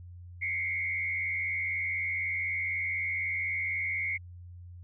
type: tone with frequency modulation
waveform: sine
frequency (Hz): 2155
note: C#7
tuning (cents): -49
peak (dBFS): -29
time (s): 0.41-4.18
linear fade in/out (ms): 20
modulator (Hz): 84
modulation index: 1.2
effects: added 88 Hz sine -44 dBFS peak until 4.83 s